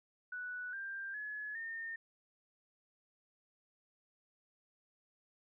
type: tone with pitch steps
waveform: sine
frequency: 1480 / 1586.2 / 1700.1 / 1822.1 Hz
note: F#6 / G6 / G#6 / A#6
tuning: 0 / +20 / +40 / -40 cents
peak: -40 dBFS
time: 0.32-1.96 s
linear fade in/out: 5 ms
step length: 410 ms
effects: none